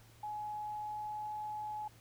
sine tone with pitch glide, 843 to 847.9 Hz, G#5 to G#5, +26 to +36 cents, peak -38 dBFS, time 0.23-1.88 s, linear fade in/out 5 ms, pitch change +10 cents, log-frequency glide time 0.61-1.29 s, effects added 113 Hz sine -60 dBFS peak until 2 s + pink hiss -63 dBFS RMS until 2 s

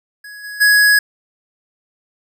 square tone with level steps, 1672 Hz, G#6, 11 cents sharp, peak -33 / -28 / -9 dBFS, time 0.24-0.99 s, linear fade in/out 5 ms, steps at 0.43 / 0.6 s, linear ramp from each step 20 ms, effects none

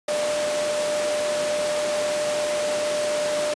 sine tone in noise, 598 Hz, D5, 31 cents sharp, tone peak -22 dBFS, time 0.08-3.54 s, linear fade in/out 5 ms, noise pink, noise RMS -28 dBFS, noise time 0.08-3.54 s, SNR +3 dB, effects high-pass 300 Hz 12 dB/octave + resampled to 22050 Hz

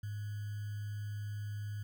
sine tone with sample-and-hold, 103.83 Hz, G#2, in tune, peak -37 dBFS, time 0.03-1.83 s, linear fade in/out 5 ms, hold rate 1575 Hz, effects none

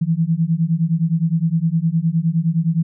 sine beating tone pair, 159.7 / 169.4 Hz, D#3 / E3, +45 / +48 cents, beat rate 9.7 Hz, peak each -18 / -18 dBFS, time 0.01-2.83 s, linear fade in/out 10 ms, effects none

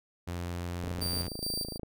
sawtooth tone with pitch glide, 87.31 to 88.43 Hz, F2 to F2, 0 to +22 cents, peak -30 dBFS, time 0.27-1.28 s, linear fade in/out 10 ms, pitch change +22 cents, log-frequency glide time 0.68-0.95 s
click train, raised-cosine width 2 ms, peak -25 dBFS, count 28, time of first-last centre 0.84-1.833 s, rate 27.2 Hz
sawtooth tone with tremolo, 4675 Hz, D8, 9 cents flat, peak -29 dBFS, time 1.01-1.78 s, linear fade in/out 10 ms, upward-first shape square, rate 2.4 Hz, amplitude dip 65%
effects none

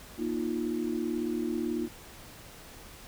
sine chord, Bb suspended fourth, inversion none, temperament equal with one note detuned, 236.7 / 311.1 / 349.2 Hz, Bb3 / Eb4 / F4, +27 / 0 / 0 cents, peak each -33 dBFS, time 0.17-1.89 s, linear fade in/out 50 ms, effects pink hiss -49 dBFS RMS until 3.07 s

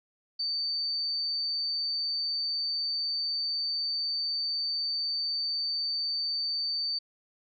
sine tone, 4578 Hz, D8, 45 cents flat, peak -28 dBFS, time 0.39-6.99 s, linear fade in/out 10 ms, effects none

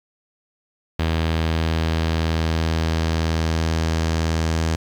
sawtooth tone with low-pass filter sweep, 81 Hz, E2, 30 cents flat, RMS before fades -21 dBFS, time 0.99-4.76 s, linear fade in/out 5 ms, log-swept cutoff 3700 to 6400 Hz, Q 1.7, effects 7-bit

